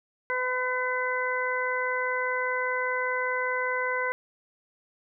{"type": "harmonic tone", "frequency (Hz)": 505, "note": "B4", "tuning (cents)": 39, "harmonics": [1, 2, 3, 4], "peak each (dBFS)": [-31, -31, -31, -31], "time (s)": [0.3, 4.12], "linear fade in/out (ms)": 0, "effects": []}